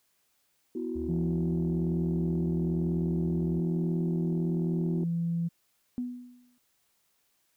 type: chord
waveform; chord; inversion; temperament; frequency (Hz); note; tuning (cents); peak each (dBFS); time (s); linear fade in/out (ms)
sine; B suspended fourth; none; just; 246.9 / 329.3 / 370.4; B3 / E4 / F#4; 0 / -2 / +2; -35; 0.75-5.04; 5
type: tone with vibrato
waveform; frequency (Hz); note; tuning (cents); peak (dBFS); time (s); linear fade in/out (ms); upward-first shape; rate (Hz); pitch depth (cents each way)
triangle; 73.9; D2; +11; -35; 0.95-3.6; 10; sine; 2.2; 39
type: tone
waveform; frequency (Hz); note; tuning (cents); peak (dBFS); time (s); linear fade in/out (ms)
sine; 168.8; E3; +41; -26; 1.08-5.49; 20
type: tone with exponential decay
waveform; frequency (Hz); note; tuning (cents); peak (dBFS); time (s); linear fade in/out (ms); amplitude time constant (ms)
sine; 246.6; B3; -2; -27; 5.98-6.58; 0; 130
effects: tanh soft clip ceiling -20 dBFS + white hiss -72 dBFS RMS until 7.56 s